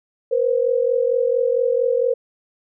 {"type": "tone pair together", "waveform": "sine", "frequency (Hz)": [475.6, 520], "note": ["A#4", "C5"], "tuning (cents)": [35, -11], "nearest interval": "major second", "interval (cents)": 154, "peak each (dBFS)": [-18, -19], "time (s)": [0.31, 2.14], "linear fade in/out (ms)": 10, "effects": []}